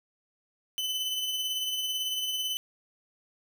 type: tone with tremolo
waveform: 40% pulse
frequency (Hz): 3023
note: F#7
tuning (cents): +36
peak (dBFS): -27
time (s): 0.78-2.57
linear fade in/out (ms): 0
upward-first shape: sine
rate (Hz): 18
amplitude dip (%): 35
effects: none